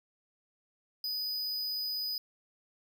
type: tone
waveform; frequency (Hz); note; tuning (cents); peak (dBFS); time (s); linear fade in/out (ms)
square; 4978; D#8; 0; -33; 1.04-2.18; 2
effects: none